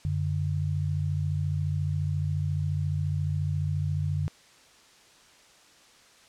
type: tone pair together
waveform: sine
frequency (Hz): 92.5 / 146.83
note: F#2 / D3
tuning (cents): 0 / 0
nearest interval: minor sixth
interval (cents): 800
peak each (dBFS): -28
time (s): 0.05-4.28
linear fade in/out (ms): 0
effects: white hiss -56 dBFS RMS until 6.28 s + low-pass 7000 Hz 12 dB/octave